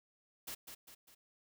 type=noise with echo; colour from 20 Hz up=white; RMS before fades=-44 dBFS; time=0.47-0.55 s; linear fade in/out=10 ms; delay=200 ms; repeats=3; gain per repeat=-6 dB; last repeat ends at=1.15 s; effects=none